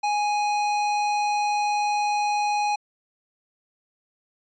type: tone with hard clipping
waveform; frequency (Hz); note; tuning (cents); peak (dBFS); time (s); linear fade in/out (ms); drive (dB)
sine; 830.6; G#5; 0; -23; 0.03-2.76; 10; 15
effects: resampled to 16000 Hz